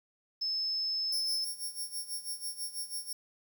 sine tone, 5230 Hz, E8, 15 cents flat, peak -30 dBFS, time 0.41-1.45 s, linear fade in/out 10 ms
10% pulse tone with tremolo, 5490 Hz, F8, 31 cents flat, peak -28 dBFS, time 1.12-3.13 s, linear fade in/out 5 ms, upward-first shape sine, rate 6.1 Hz, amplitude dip 80%
effects 10-bit

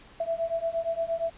sine beating tone pair, 659.3 / 667.9 Hz, E5 / E5, 0 / +23 cents, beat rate 8.6 Hz, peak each -30 / -29 dBFS, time 0.2-1.3 s, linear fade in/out 5 ms, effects pink hiss -52 dBFS RMS until 1.37 s + resampled to 8000 Hz

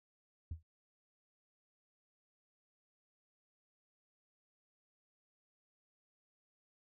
sine tone with exponential decay, 81.2 Hz, E2, 26 cents flat, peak -34 dBFS, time 0.51-0.63 s, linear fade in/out 5 ms, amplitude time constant 24 ms, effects tanh soft clip ceiling -36 dBFS

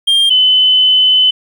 triangle / sine tone pair in turn, 3200 / 3026 Hz, G7 / F#7, +35 / +38 cents, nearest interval minor second, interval 97 cents, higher first, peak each -6 dBFS, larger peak neither, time 0.07-0.3 / 0.3-1.31 s, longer second, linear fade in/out 10 ms, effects 8-bit

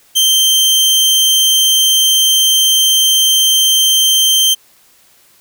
sawtooth tone, 3136 Hz, G7, in tune, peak -5 dBFS, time 0.15-4.55 s, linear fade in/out 20 ms, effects white hiss -49 dBFS RMS until 5.4 s

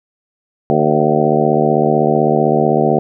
harmonic tone with a mistuned harmonic, 75.8 Hz, D#2, 45 cents flat, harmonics 2 / 3 / 4 / 5 / 6 / 7 / 8 / 9 / 10, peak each -19 / -18 / -22 / -17 / -18 / -22 / -22 / -19 / -19 dBFS, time 0.7-2.99 s, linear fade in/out 0 ms, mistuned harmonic 8, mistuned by -38 cents, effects none

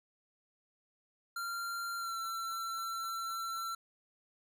square tone with pitch glide, 1382 to 1348.1 Hz, F6 to E6, -19 to +38 cents, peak -37 dBFS, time 1.36-3.75 s, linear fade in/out 5 ms, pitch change -43 cents, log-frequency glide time 1.98-2.14 s, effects none

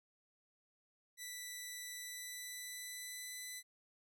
10% pulse tone with pitch glide, 1975.5 to 1998.5 Hz, B6 to B6, 0 to +20 cents, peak -36 dBFS, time 1.17-3.63 s, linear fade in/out 50 ms, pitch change +20 cents, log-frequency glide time 1.94-3.38 s, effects none

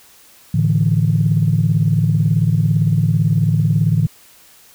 sine chord, A suspended fourth, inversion none, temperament equal with one note detuned, 109.56 / 146.83 / 164.81 Hz, A2 / D3 / E3, -7 / 0 / 0 cents, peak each -16 dBFS, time 0.54-4.07 s, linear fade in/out 5 ms, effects tanh soft clip ceiling -3 dBFS + white hiss -47 dBFS RMS until 4.74 s

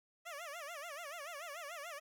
15% pulse tone with vibrato, 627 Hz, D#5, 13 cents sharp, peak -38 dBFS, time 0.25-2 s, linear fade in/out 20 ms, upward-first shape sine, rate 6.9 Hz, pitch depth 200 cents each way, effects none

